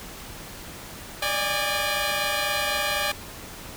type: tone cluster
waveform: 10% pulse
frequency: 583 / 607 / 815 Hz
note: D5 / D#5 / G#5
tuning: -13 / -43 / -33 cents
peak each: -19 / -23 / -19 dBFS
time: 1.22-3.12 s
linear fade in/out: 5 ms
effects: pink hiss -40 dBFS RMS until 3.76 s